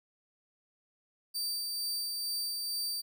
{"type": "tone with tremolo", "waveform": "sawtooth", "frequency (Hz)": 4645, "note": "D8", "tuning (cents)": -20, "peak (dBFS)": -29, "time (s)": [1.34, 3.02], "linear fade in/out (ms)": 20, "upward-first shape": "sine", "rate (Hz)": 2.2, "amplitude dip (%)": 25, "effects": []}